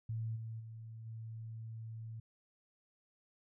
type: tone with level steps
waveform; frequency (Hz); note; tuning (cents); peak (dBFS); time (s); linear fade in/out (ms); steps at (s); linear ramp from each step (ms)
sine; 112.3; A2; +36; -36 / -41 / -46 / -43; 0.09-2.2; 5; 0.35 / 0.59 / 1.05; 20
effects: none